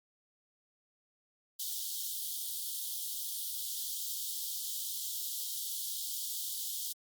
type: high-pass noise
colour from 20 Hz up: white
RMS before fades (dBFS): -38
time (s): 1.59-6.93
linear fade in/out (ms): 10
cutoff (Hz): 3100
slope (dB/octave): 96
effects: Opus 48 kbps